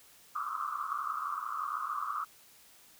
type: band-pass noise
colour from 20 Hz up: white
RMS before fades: -36 dBFS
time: 0.35-2.25 s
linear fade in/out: 10 ms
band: 1100 to 1300 Hz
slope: 96 dB/octave
effects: white hiss -59 dBFS RMS until 2.99 s